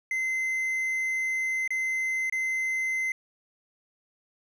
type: tone with dropouts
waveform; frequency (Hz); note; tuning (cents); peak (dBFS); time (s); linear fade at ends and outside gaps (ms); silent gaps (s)
triangle; 2063; C7; -25; -24; 0.11-3.12; 2; 1.677-1.705 / 2.298-2.324
effects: none